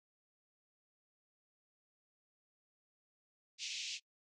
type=band-pass noise; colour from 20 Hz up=pink; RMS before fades=-43 dBFS; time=3.58-4 s; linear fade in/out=50 ms; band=2400 to 6800 Hz; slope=48 dB/octave; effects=noise-tail reverb RT60 0.1 s tail -24 dB re dry